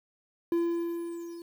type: tone with level ramp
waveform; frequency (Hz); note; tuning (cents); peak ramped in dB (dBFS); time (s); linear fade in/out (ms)
triangle; 339.7; F4; -48; -21 to -38; 0.52-1.42; 2
effects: 9-bit